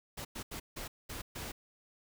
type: noise bursts at uneven times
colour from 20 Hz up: pink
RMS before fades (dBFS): -42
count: 6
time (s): 0.17-0.25 / 0.35-0.43 / 0.51-0.6 / 0.76-0.88 / 1.09-1.22 / 1.35-1.52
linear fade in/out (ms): 10
effects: none